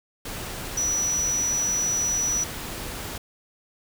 sine tone in noise, 5890 Hz, F#8, 9 cents flat, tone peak -22 dBFS, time 0.77-2.44 s, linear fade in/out 5 ms, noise pink, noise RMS -34 dBFS, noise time 0.25-3.18 s, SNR +9 dB, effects none

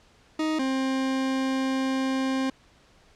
40% pulse tone pair in turn, 312.7 / 264.7 Hz, D#4 / C4, +9 / +20 cents, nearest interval minor third, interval 289 cents, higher first, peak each -23 dBFS, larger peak neither, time 0.39-0.59 / 0.59-2.5 s, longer second, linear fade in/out 5 ms, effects pink hiss -58 dBFS RMS until 3.15 s + low-pass 6000 Hz 12 dB/octave

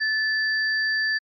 sine tone pair together, 1746 / 4661 Hz, A6 / D8, -14 / -14 cents, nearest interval octave + perfect fourth, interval 1700 cents, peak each -21 / -29 dBFS, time 0-1.19 s, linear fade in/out 20 ms, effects MP3 64 kbps

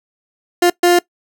30% pulse tone bursts at uneven times, 351.5 Hz, F4, 11 cents sharp, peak -6 dBFS, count 2, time 0.62-0.7 / 0.83-0.99 s, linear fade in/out 5 ms, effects noise-tail reverb RT60 0.1 s tail -21 dB re dry

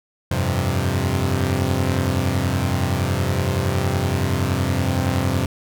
sawtooth chord, F suspended second, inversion none, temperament equal, 87.31 / 98 / 130.81 Hz, F2 / G2 / C3, 0 / 0 / 0 cents, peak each -19 dBFS, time 0.31-5.46 s, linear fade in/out 5 ms, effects none

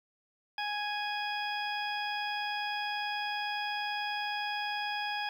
harmonic tone, 830.6 Hz, G#5, in tune, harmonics 1 / 2 / 3 / 4 / 6, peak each -35 / -38 / -40 / -41 / -43 dBFS, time 0.58-5.29 s, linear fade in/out 2 ms, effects 10-bit

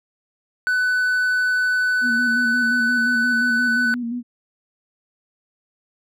triangle tone, 1498 Hz, F#6, 21 cents sharp, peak -15 dBFS, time 0.67-3.94 s, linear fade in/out 0 ms
sine tone with vibrato, 238.8 Hz, A#3, 42 cents sharp, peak -23 dBFS, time 2.01-4.23 s, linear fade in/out 50 ms, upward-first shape square, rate 5.7 Hz, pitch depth 42 cents each way
effects none

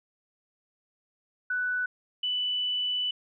sine tone pair in turn, 1489 / 2981 Hz, F#6 / F#7, +11 / +12 cents, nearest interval octave, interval 1201 cents, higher second, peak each -26 dBFS, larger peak neither, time 1.5-1.86 / 2.23-3.11 s, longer second, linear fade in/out 5 ms, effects none

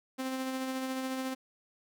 sawtooth tone with tremolo, 261.6 Hz, C4, in tune, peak -28 dBFS, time 0.18-1.35 s, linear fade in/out 20 ms, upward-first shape sine, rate 14 Hz, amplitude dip 30%, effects none

